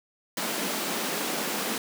pink high-pass noise, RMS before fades -30 dBFS, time 0.37-1.78 s, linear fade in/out 2 ms, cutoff 180 Hz, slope 48 dB/octave, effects none

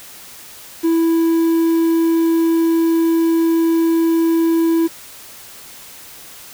triangle tone with quantisation, 330 Hz, E4, 2 cents sharp, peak -10 dBFS, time 0.83-4.88 s, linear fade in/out 20 ms, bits 6, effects white hiss -38 dBFS RMS until 6.53 s

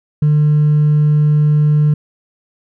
triangle tone with hard clipping, 150 Hz, D3, 37 cents sharp, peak -8 dBFS, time 0.22-1.94 s, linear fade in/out 5 ms, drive 2 dB, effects none

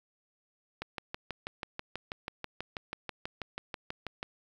click train, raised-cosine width 0.3 ms, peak -20 dBFS, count 22, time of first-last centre 0.82-4.229 s, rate 6.16 Hz, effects 9-bit

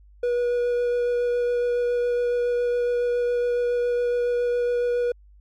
triangle tone with vibrato, 484.3 Hz, B4, 34 cents flat, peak -18 dBFS, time 0.23-5.12 s, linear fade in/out 5 ms, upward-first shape sine, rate 7.2 Hz, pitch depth 9 cents each way, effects added 50 Hz sine -48 dBFS peak until 5.4 s + MP3 96 kbps

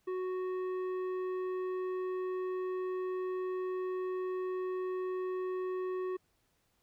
triangle tone with tanh clipping, 369.7 Hz, F#4, 1 cent flat, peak -35 dBFS, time 0.07-6.17 s, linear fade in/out 10 ms, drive 14 dB, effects pink hiss -75 dBFS RMS until 6.82 s

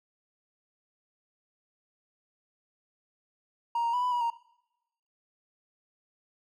triangle tone with pitch steps, 938 / 932 / 985 / 994 / 968 / 932 Hz, A#5 / A#5 / B5 / B5 / B5 / A#5, +11 / -1 / -5 / +11 / -35 / -1 cents, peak -23 dBFS, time 3.75-4.302 s, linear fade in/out 5 ms, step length 92 ms, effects noise-tail reverb RT60 0.9 s tail -23 dB re dry + tanh soft clip ceiling -20 dBFS

